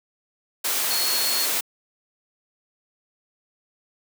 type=tone in noise; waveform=sine; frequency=4331 Hz; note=C#8; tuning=41 cents flat; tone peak=-25 dBFS; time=0.9-1.46 s; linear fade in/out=10 ms; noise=white; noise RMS=-24 dBFS; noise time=0.64-1.61 s; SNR=-4 dB; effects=high-pass 300 Hz 12 dB/octave